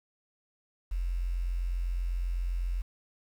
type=tone; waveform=sine; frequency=43.94 Hz; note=F1; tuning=11 cents sharp; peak=-28 dBFS; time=0.91-2.82 s; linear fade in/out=10 ms; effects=9-bit